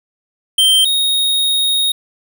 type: tone pair in turn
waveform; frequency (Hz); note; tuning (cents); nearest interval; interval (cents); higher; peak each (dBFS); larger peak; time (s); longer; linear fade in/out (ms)
square; 3136 / 3738; G7 / A#7; 0 / +4; minor third; 304; second; -9 / -13; first; 0.58-0.85 / 0.85-1.92; second; 5
effects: none